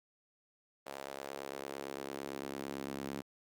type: tone with high-pass filter sweep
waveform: sawtooth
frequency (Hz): 68.9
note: C#2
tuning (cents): -10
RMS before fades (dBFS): -43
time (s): 0.86-3.22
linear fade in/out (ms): 10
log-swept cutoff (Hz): 570 to 240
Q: 1.6
effects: Opus 32 kbps